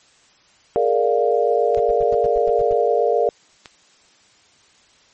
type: chord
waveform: sine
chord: Bb dominant seventh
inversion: third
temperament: equal with one note detuned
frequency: 418.4 / 466.2 / 587.3 / 698.5 Hz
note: Ab4 / Bb4 / D5 / F5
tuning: +13 / 0 / 0 / 0 cents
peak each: -21 / -18 / -21 / -21 dBFS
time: 0.76-3.29 s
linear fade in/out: 0 ms
type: clicks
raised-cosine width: 0.2 ms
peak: -19 dBFS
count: 2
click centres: 1.747 / 3.658 s
type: noise bursts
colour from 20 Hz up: brown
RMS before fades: -32 dBFS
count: 9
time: 1.77-2.732 s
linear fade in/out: 2 ms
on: 26 ms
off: 91 ms
effects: white hiss -54 dBFS RMS until 5.13 s + MP3 32 kbps